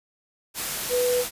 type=tone in noise; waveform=sine; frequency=493.9 Hz; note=B4; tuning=in tune; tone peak=-20 dBFS; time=0.89-1.25 s; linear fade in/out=50 ms; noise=white; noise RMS=-29 dBFS; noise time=0.54-1.31 s; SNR=+6 dB; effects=resampled to 32000 Hz